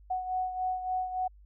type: beating tone pair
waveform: sine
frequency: 740 / 743.5 Hz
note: F#5 / F#5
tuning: 0 / +8 cents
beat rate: 3.5 Hz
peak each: -30 / -37 dBFS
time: 0.1-1.28 s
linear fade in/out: 10 ms
effects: added 50 Hz sine -52 dBFS peak until 1.45 s